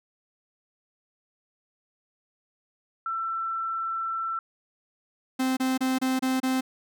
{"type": "tone", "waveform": "sine", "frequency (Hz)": 1339, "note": "E6", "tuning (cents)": 27, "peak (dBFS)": -27, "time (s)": [3.06, 4.39], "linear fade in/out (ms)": 2}
{"type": "tone bursts", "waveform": "45% pulse", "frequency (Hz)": 260, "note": "C4", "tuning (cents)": -11, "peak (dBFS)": -23, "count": 6, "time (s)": [5.39, 6.61], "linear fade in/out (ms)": 10, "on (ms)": 180, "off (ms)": 28}
{"effects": []}